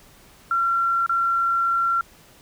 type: tone with dropouts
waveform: sine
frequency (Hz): 1366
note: F6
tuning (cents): -39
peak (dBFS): -18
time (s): 0.51-2.01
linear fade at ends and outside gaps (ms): 2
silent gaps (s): 1.063-1.094
effects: pink hiss -51 dBFS RMS until 2.41 s